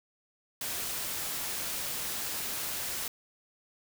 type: noise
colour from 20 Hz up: white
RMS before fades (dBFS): -35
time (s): 0.61-3.08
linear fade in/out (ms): 2
effects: none